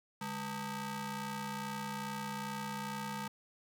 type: ring-modulated tone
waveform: sawtooth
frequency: 349.2 Hz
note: F4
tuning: in tune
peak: -31 dBFS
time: 0.21-3.28 s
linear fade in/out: 5 ms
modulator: 555 Hz
effects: none